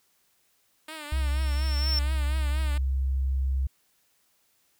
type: tone with vibrato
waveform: 5% pulse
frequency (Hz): 305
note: D#4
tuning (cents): -34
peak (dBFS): -26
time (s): 0.88-2.78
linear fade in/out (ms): 5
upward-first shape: triangle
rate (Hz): 4.2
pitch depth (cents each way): 92
type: tone with exponential growth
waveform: triangle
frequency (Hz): 5410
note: E8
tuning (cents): +44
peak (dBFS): -23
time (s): 1.07-1.99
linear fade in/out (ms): 2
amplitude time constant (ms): 200
type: tone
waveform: sine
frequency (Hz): 66.4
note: C2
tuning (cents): +26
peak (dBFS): -23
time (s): 1.12-3.67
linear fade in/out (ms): 5
effects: white hiss -68 dBFS RMS until 4.79 s